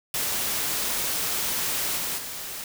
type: noise with level steps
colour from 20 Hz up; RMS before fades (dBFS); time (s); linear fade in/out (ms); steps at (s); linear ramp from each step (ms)
white; -27 / -29 / -35; 0.14-2.64; 2; 1.96 / 2.17; 20
effects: none

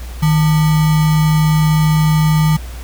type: tone with sample-and-hold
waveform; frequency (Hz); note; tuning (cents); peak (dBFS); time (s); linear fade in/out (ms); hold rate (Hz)
sine; 155.56; D#3; 0; -9; 0.22-2.57; 10; 1050
effects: added 60 Hz sine -25 dBFS peak until 2.83 s + pink hiss -37 dBFS RMS until 2.83 s

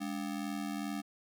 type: ring-modulated tone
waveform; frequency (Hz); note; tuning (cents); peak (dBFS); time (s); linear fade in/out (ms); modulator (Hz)
square; 246.9; B3; 0; -33; 0-1.02; 20; 41.2
effects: none

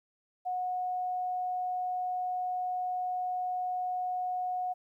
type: tone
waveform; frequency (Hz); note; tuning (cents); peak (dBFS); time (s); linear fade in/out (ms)
sine; 730; F#5; -24; -30; 0.45-4.74; 20
effects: 12-bit

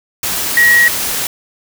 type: tone in noise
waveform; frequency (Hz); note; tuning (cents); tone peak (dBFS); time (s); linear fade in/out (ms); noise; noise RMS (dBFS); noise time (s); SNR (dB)
sine; 1903; A#6; +35; -6; 0.57-0.88; 2; white; -18; 0.23-1.27; +9
effects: none

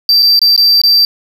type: tone with dropouts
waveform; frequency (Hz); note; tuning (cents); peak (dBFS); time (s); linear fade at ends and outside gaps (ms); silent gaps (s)
triangle; 4682; D8; -6; -4; 0.09-1.05; 1; 0.224-0.228 / 0.392-0.416 / 0.563-0.577 / 0.816-0.836
effects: none

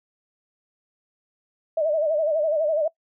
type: tone with vibrato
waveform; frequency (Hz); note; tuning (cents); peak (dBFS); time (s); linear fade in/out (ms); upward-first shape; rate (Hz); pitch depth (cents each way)
sine; 620; D#5; -6; -19; 1.77-2.88; 5; sine; 12; 100
effects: noise-tail reverb RT60 0.1 s tail -22 dB re dry

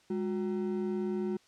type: ring-modulated tone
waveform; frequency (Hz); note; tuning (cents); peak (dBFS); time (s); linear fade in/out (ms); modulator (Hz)
triangle; 284; C#4; +42; -25; 0.1-1.37; 5; 79.1
effects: white hiss -64 dBFS RMS until 1.47 s + low-pass 6000 Hz 12 dB/octave

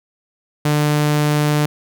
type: tone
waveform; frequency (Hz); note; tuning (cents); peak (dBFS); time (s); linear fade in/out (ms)
sawtooth; 149; D3; +25; -10; 0.65-1.66; 5
effects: none

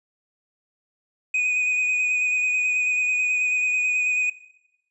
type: tone with vibrato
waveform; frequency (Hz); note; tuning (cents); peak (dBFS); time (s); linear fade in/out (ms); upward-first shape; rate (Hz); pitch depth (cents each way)
triangle; 2489; D#7; 0; -18; 1.34-4.3; 5; sine; 9.2; 20
effects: noise-tail reverb RT60 0.9 s tail -18 dB re dry + resampled to 24000 Hz

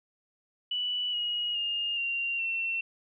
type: tone with pitch steps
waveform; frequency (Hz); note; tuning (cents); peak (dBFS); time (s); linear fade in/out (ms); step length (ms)
sine; 2960 / 2894 / 2830 / 2767 / 2705; F#7 / F#7 / F7 / F7 / E7; 0 / -39 / +22 / -17 / +44; -28; 0.71-2.81; 5; 420
effects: none

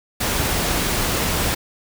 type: noise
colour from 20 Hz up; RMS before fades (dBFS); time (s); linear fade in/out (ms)
pink; -21; 0.2-1.55; 10
effects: none

